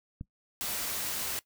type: click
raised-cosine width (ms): 5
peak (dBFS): -26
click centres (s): 0.211
type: noise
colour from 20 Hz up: white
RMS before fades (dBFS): -34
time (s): 0.61-1.39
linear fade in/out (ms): 0
effects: noise-tail reverb RT60 0.1 s tail -19 dB re dry